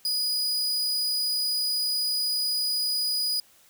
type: tone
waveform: 40% pulse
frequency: 4934 Hz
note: D#8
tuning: 15 cents flat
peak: -23 dBFS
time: 0.05-3.4 s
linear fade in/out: 2 ms
effects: white hiss -58 dBFS RMS until 3.69 s